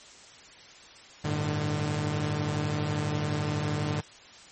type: chord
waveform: sawtooth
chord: G suspended second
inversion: none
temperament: equal with one note detuned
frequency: 98 / 110 / 149.74 Hz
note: G2 / A2 / D3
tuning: 0 / 0 / +34 cents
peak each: -30 / -30 / -25 dBFS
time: 1.24-4.01 s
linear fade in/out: 10 ms
effects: white hiss -50 dBFS RMS until 4.51 s + MP3 32 kbps